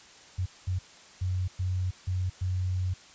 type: tone bursts at uneven times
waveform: sine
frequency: 92 Hz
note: F#2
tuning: 9 cents flat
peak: -26 dBFS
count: 6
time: 0.38-0.46 / 0.67-0.79 / 1.21-1.48 / 1.59-1.91 / 2.07-2.3 / 2.41-2.94 s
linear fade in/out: 10 ms
effects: white hiss -52 dBFS RMS until 3.14 s + resampled to 16000 Hz